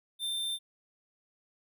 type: tone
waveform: square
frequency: 3583 Hz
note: A7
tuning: 31 cents sharp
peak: -32 dBFS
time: 0.19-0.59 s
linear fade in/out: 50 ms
effects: none